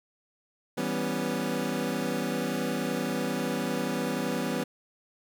25% pulse chord, C# half-diminished seventh, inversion first, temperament equal with one note detuned, 163.39 / 196 / 246.9 / 277.2 Hz, E3 / G3 / B3 / C#4, -15 / 0 / 0 / 0 cents, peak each -32 / -30 / -28 / -31 dBFS, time 0.77-4.64 s, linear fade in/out 10 ms, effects none

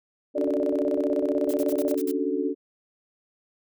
sine chord, D major seventh, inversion third, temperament equal, 277.2 / 293.7 / 370 / 440 Hz, C#4 / D4 / F#4 / A4, 0 / 0 / 0 / 0 cents, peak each -29 dBFS, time 0.34-2.55 s, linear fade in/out 50 ms
sine tone with tremolo, 588 Hz, D5, 2 cents sharp, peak -24 dBFS, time 0.35-1.96 s, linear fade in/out 10 ms, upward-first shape square, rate 16 Hz, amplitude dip 75%
blue noise bursts, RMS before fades -39 dBFS, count 7, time 1.49-2.114 s, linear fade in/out 2 ms, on 42 ms, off 55 ms
effects none

